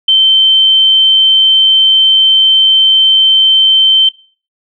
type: tone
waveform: sine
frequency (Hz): 3102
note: G7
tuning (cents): -19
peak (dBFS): -4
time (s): 0.08-4.09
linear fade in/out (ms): 5
effects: noise-tail reverb RT60 0.4 s tail -20 dB re dry